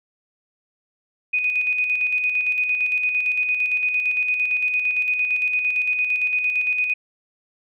sine tone with tremolo, 2489 Hz, D#7, in tune, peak -17 dBFS, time 1.33-6.94 s, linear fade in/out 10 ms, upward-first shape square, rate 8.8 Hz, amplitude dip 40%, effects none

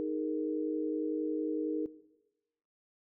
sine chord, D# suspended fourth, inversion none, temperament equal, 311.1 / 415.3 / 466.2 Hz, D#4 / G#4 / A#4, 0 / 0 / 0 cents, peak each -34 / -38 / -37 dBFS, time 0-1.86 s, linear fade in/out 0 ms, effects noise-tail reverb RT60 1.0 s tail -17 dB re dry

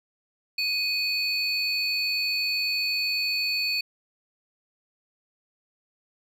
triangle tone pair together, 2500 / 4454 Hz, D#7 / C#8, +8 / +7 cents, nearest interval minor seventh, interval 999 cents, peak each -26 / -25 dBFS, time 0.58-3.81 s, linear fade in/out 5 ms, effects none

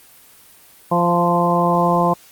harmonic tone with a mistuned harmonic, 173.3 Hz, F3, 13 cents flat, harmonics 1 / 2 / 3 / 4 / 5 / 6, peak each -19 / -23 / -21 / -20 / -21 / -19 dBFS, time 0.91-2.14 s, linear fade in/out 10 ms, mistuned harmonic 5, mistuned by +16 cents, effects white hiss -47 dBFS RMS until 2.31 s + Opus 32 kbps

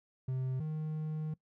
triangle tone pair in turn, 130 / 155.18 Hz, C3 / D#3, -11 / -4 cents, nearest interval minor third, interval 307 cents, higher second, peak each -30 / -32 dBFS, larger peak first, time 0.28-0.6 / 0.6-1.34 s, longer second, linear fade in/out 5 ms, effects noise-tail reverb RT60 0.1 s tail -21 dB re dry

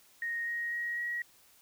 sine tone with pitch steps, 1864.7 / 1878.8 / 1892.9 / 1907.2 Hz, A#6 / A#6 / A#6 / A#6, 0 / +13 / +26 / +39 cents, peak -32 dBFS, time 0.22-1.22 s, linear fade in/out 2 ms, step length 250 ms, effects white hiss -62 dBFS RMS until 1.61 s

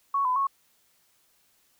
sine tone with pitch steps, 1111 / 1008 / 1100 Hz, C#6 / B5 / C#6, +4 / +35 / -14 cents, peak -22 dBFS, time 0.14-0.47 s, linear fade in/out 5 ms, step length 110 ms, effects white hiss -66 dBFS RMS until 1.79 s

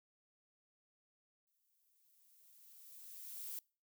violet noise with exponential growth, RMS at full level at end -44 dBFS, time 1.47-3.59 s, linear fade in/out 1 ms, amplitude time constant 460 ms, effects noise-tail reverb RT60 0.4 s tail -26 dB re dry

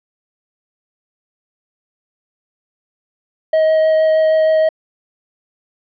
triangle tone with vibrato, 632 Hz, D#5, 27 cents sharp, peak -8 dBFS, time 3.53-4.69 s, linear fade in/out 5 ms, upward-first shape triangle, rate 6.4 Hz, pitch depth 9 cents each way, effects resampled to 11025 Hz

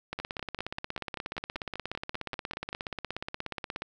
two click trains, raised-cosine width 0.3 ms, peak -20 / -18 dBFS, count 14 / 63, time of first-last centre 0.2-2.729 / 0.13-3.82 s, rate 5.14 / 16.8 Hz, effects none

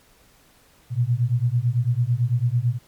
sine beating tone pair, 116.54 / 125.54 Hz, A#2 / B2, 0 / +29 cents, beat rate 9 Hz, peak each -21 dBFS, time 0.9-2.79 s, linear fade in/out 50 ms, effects pink hiss -56 dBFS RMS until 2.87 s + MP3 96 kbps

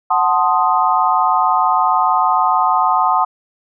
sine chord, F# diminished seventh, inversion none, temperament equal, 740 / 880 / 1046.5 / 1244.5 Hz, F#5 / A5 / C6 / Eb6, 0 / 0 / 0 / 0 cents, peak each -17 dBFS, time 0.1-3.25 s, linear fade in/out 10 ms, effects none

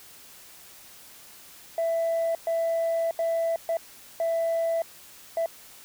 sine tone bursts at uneven times, 663 Hz, E5, 10 cents sharp, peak -21 dBFS, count 6, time 1.78-2.35 / 2.47-3.11 / 3.19-3.56 / 3.69-3.77 / 4.2-4.82 / 5.37-5.46 s, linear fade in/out 2 ms, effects tanh soft clip ceiling -21 dBFS + white hiss -49 dBFS RMS until 5.84 s

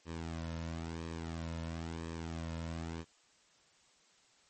sawtooth tone with flanger, 82.41 Hz, E2, in tune, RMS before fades -41 dBFS, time 0.05-3.05 s, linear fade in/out 50 ms, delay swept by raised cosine 1.4 to 2.6 ms, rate 0.99 Hz, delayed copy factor -0.65, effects white hiss -67 dBFS RMS until 4.49 s + MP3 32 kbps

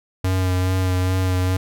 square tone with vibrato, 92.5 Hz, F#2, in tune, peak -18 dBFS, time 0.24-1.57 s, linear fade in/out 5 ms, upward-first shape sine, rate 2.4 Hz, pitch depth 20 cents each way, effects none

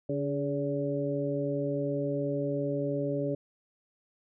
harmonic tone with a mistuned harmonic, 142.8 Hz, D3, 48 cents flat, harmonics 1 / 2 / 3 / 4, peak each -34 / -33 / -34 / -33 dBFS, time 0.09-3.35 s, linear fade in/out 5 ms, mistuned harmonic 3, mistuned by -42 cents, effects none

